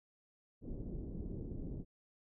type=low-pass noise; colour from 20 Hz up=pink; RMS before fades=-43 dBFS; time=0.61-1.85 s; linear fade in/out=50 ms; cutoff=390 Hz; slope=24 dB/octave; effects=none